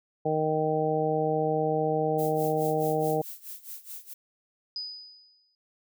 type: harmonic tone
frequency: 155.56 Hz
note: D#3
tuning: in tune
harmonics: 1 / 2 / 3 / 4 / 5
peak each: -32 / -33 / -27 / -31 / -30 dBFS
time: 0.25-3.22 s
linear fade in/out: 10 ms
type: noise with tremolo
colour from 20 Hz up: violet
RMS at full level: -39 dBFS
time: 2.18-4.14 s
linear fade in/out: 10 ms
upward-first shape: sine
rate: 4.7 Hz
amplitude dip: 85%
type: tone with exponential decay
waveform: sine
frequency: 4978 Hz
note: D#8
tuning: in tune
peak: -30 dBFS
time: 4.76-5.55 s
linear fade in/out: 1 ms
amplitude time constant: 170 ms
effects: none